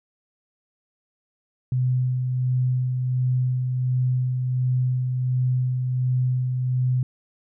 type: tone with tremolo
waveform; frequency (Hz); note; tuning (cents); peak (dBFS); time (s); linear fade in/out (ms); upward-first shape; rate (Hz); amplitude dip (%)
sine; 126.9; B2; +47; -18; 1.72-7.03; 2; sine; 1.4; 35
effects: none

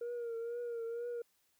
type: tone with vibrato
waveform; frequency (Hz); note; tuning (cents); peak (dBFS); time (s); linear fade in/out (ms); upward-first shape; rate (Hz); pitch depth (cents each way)
sine; 469.6; A#4; +13; -35; 0.01-1.22; 5; triangle; 2.1; 53
effects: tanh soft clip ceiling -36 dBFS + white hiss -75 dBFS RMS until 1.59 s

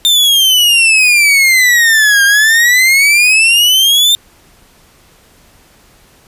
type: exponential two-way sweep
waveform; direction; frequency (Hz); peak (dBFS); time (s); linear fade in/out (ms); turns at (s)
40% pulse; down then up; 3624 to 1597 to 3624; -5; 0.05-4.15; 0; 2.24
effects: pink hiss -46 dBFS RMS until 6.27 s + resampled to 32000 Hz

